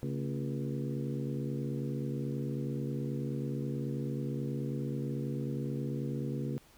harmonic tone with a mistuned harmonic, 69.3 Hz, C#2, in tune, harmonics 2 / 3 / 4 / 5 / 6 / 7, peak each -35 / -39 / -41 / -43 / -45 / -46 dBFS, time 0.03-6.58 s, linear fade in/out 0 ms, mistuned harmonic 3, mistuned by +130 cents, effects pink hiss -61 dBFS RMS until 6.77 s

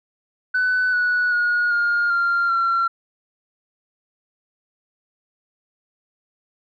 sine tone with pitch steps, 1500 / 1471.7 / 1443.9 / 1416.6 / 1389.9 / 1363.6 Hz, F#6 / F#6 / F#6 / F6 / F6 / F6, +23 / -10 / -43 / +24 / -9 / -42 cents, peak -15 dBFS, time 0.54-2.88 s, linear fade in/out 10 ms, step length 390 ms, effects tanh soft clip ceiling -14 dBFS

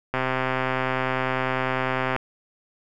click train, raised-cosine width 0.5 ms, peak -9 dBFS, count 264, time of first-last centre 0.14-2.163 s, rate 130 Hz, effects none

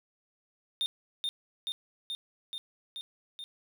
triangle tone with echo, 3639 Hz, A#7, 42 cents flat, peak -26 dBFS, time 0.81-0.86 s, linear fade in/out 0 ms, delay 430 ms, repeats 6, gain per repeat -2 dB, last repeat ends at 3.44 s, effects none

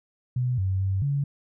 sine tone with pitch steps, 125 / 94.9 / 96.2 / 141.2 Hz, B2 / F#2 / G2 / C#3, +21 / +44 / -32 / +32 cents, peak -22 dBFS, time 0.36-1.24 s, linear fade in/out 5 ms, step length 220 ms, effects none

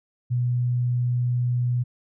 sine tone, 122.8 Hz, B2, 9 cents flat, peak -20 dBFS, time 0.3-1.84 s, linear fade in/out 20 ms, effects none

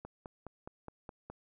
click train, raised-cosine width 1 ms, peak -30 dBFS, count 7, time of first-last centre 0.05-1.3 s, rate 4.8 Hz, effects none

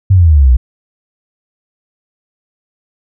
sine exponential sweep, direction down, 99.8 to 58.27 Hz, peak -3 dBFS, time 0.1-0.57 s, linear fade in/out 10 ms, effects none

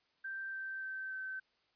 sine tone with pitch steps, 1568 / 1558.1 / 1548.2 / 1538.4 Hz, G6 / G6 / G6 / G6, 0 / -11 / -22 / -33 cents, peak -39 dBFS, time 0.24-1.4 s, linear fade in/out 10 ms, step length 290 ms, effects white hiss -75 dBFS RMS until 1.75 s + resampled to 11025 Hz

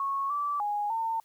sine tone with pitch steps, 1101 / 1160 / 827 / 904 Hz, C#6 / D6 / G#5 / A5, -12 / -22 / -8 / +47 cents, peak -27 dBFS, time 0-1.2 s, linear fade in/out 2 ms, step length 300 ms, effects white hiss -66 dBFS RMS until 1.24 s

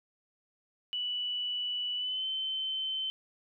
sine tone with pitch glide, 2960 to 3077 Hz, F#7 to G7, 0 to -33 cents, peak -31 dBFS, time 0.93-3.1 s, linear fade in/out 0 ms, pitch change +67 cents, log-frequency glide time 1.96-2.26 s, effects none

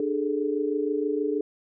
sine tone cluster, 297.3 / 410.5 / 436.8 Hz, D4 / G#4 / A4, +21 / -20 / -13 cents, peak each -28 dBFS, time 0-1.41 s, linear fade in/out 2 ms, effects none

